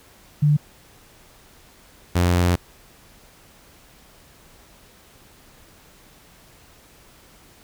sine / sawtooth tone pair in turn, 148.1 / 88.23 Hz, D3 / F2, +15 / +18 cents, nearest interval major sixth, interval 897 cents, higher first, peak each -13 / -12 dBFS, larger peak second, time 0.42-0.57 / 2.15-2.56 s, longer second, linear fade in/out 10 ms, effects pink hiss -51 dBFS RMS until 7.63 s

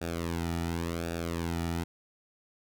sawtooth tone with flanger, 84.2 Hz, E2, 37 cents sharp, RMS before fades -33 dBFS, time 0.01-1.84 s, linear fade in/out 10 ms, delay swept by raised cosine 0.96 to 1.91 ms, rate 0.91 Hz, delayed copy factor -0.8, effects none

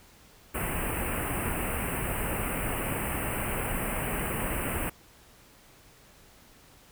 pink band-stop noise, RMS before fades -31 dBFS, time 0.54-4.9 s, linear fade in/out 10 ms, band 2900 to 8200 Hz, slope 96 dB/octave, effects pink hiss -56 dBFS RMS until 6.91 s

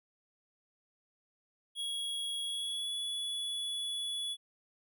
square tone with pitch glide, 3324 to 3406 Hz, G#7 to G#7, +1 to +43 cents, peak -35 dBFS, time 1.75-4.37 s, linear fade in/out 50 ms, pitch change +42 cents, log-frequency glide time 2.44-2.93 s, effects none

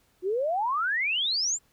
sine exponential sweep, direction up, 349.2 to 7600 Hz, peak -24 dBFS, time 0.22-1.59 s, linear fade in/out 50 ms, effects pink hiss -66 dBFS RMS until 1.72 s

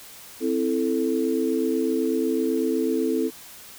sine chord, A minor, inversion first, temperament equal, 261.6 / 329.6 / 440 Hz, C4 / E4 / A4, 0 / 0 / 0 cents, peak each -25 dBFS, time 0.4-3.31 s, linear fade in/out 50 ms, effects white hiss -44 dBFS RMS until 3.78 s

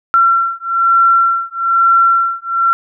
sine beating tone pair, 1359 / 1360.1 Hz, F6 / F6, -48 / -46 cents, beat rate 1.1 Hz, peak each -12 dBFS, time 0.14-2.73 s, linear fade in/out 0 ms, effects none

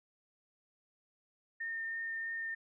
sine tone with vibrato, 1820 Hz, A#6, 42 cents flat, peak -36 dBFS, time 1.6-2.55 s, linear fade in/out 10 ms, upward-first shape triangle, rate 3.1 Hz, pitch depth 9 cents each way, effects none

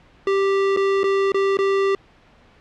square tone with dropouts, 392 Hz, G4, in tune, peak -17 dBFS, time 0.27-1.95 s, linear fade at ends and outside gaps 2 ms, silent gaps 0.764-0.771 / 1.033-1.04 / 1.32-1.344 / 1.571-1.588 s, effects pink hiss -52 dBFS RMS until 2.6 s + low-pass 3000 Hz 12 dB/octave

